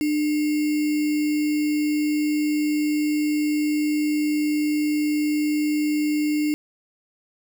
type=tone with sample-and-hold; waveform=sine; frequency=300.1 Hz; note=D4; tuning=38 cents sharp; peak=-19 dBFS; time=0.01-6.54 s; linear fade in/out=0 ms; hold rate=2450 Hz; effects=none